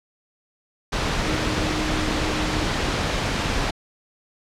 sine tone in noise, 308.7 Hz, D#4, 14 cents flat, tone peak -28 dBFS, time 1.23-2.65 s, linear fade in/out 10 ms, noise pink, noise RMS -23 dBFS, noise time 0.92-3.71 s, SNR -8 dB, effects low-pass 5000 Hz 12 dB/octave

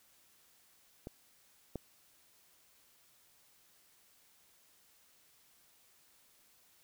clicks, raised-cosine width 2 ms, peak -29 / -25 dBFS, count 2, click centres 1.071 / 1.757 s, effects white hiss -67 dBFS RMS until 6.83 s

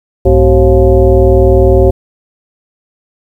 sine tone with frequency modulation, 220 Hz, A3, in tune, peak -3 dBFS, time 0.25-1.91 s, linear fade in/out 10 ms, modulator 160 Hz, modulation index 2.2, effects 7-bit

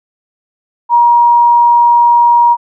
sine tone, 950 Hz, A#5, 33 cents sharp, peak -4 dBFS, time 0.89-2.57 s, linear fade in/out 50 ms, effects none

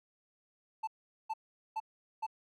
triangle tone bursts, 880 Hz, A5, in tune, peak -31 dBFS, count 4, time 0.83-2.266 s, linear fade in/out 10 ms, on 44 ms, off 420 ms, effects none

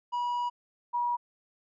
triangle / sine tone pair in turn, 969 / 962.9 Hz, B5 / B5, -33 / -44 cents, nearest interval unison, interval 11 cents, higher first, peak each -26 dBFS, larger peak neither, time 0.12-0.5 / 0.93-1.17 s, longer first, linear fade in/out 20 ms, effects resampled to 16000 Hz

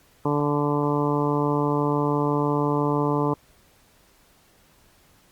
harmonic tone, 146 Hz, D3, 10 cents flat, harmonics 1 / 2 / 3 / 4 / 5 / 6 / 7 / 8, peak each -26 / -25 / -26 / -32 / -36 / -30 / -29 / -35 dBFS, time 0.25-3.34 s, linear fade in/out 5 ms, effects pink hiss -58 dBFS RMS until 5.31 s + Opus 48 kbps

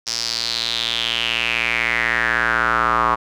square tone with band-pass filter sweep, 58 Hz, A#1, 8 cents flat, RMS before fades -20 dBFS, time 0.06-3.16 s, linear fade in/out 20 ms, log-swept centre 5400 to 1100 Hz, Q 5.2, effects none

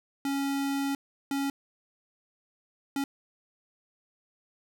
square tone bursts at uneven times, 277.2 Hz, C#4, in tune, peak -28 dBFS, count 3, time 0.25-0.95 / 1.31-1.5 / 2.96-3.04 s, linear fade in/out 2 ms, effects none

